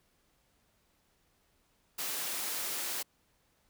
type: high-pass noise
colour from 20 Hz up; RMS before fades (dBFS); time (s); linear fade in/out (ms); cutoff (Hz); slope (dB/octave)
white; -36; 1.98-3.03; 10; 240; 12
effects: pink hiss -72 dBFS RMS until 3.69 s